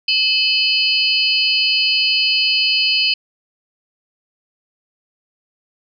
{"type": "tone cluster", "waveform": "sine", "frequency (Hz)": [2593, 3026, 4332, 4858], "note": ["E7", "F#7", "C#8", "D#8"], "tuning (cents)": [-29, 38, -41, -42], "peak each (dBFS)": -19, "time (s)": [0.08, 3.14], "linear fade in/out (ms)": 5, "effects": []}